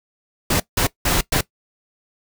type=noise bursts at uneven times; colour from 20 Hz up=pink; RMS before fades=-18 dBFS; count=4; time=0.5-0.6 / 0.77-0.87 / 1.05-1.21 / 1.32-1.41 s; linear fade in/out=5 ms; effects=noise-tail reverb RT60 0.1 s tail -19 dB re dry